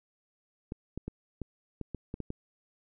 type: clicks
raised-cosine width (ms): 3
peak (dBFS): -23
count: 9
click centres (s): 0.721 / 0.976 / 1.08 / 1.417 / 1.813 / 1.947 / 2.141 / 2.203 / 2.304
effects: none